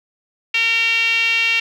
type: tone with band-pass filter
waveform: 5% pulse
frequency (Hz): 458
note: A#4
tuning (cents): -31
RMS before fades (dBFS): -17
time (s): 0.54-1.6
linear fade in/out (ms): 5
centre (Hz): 2600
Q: 6.4
effects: none